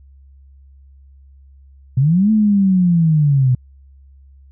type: linear two-way sweep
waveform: sine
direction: up then down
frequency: 123.47 to 220 to 123.47 Hz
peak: -10 dBFS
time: 1.97-3.55 s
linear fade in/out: 5 ms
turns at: 2.31 s
effects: added 68 Hz sine -42 dBFS peak until 4.51 s